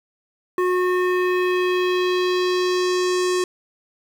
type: tone with low-pass filter sweep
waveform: square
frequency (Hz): 363.4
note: F#4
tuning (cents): -31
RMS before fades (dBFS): -20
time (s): 0.58-3.44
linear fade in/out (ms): 2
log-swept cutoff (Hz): 1500 to 8000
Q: 1.7
effects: 7-bit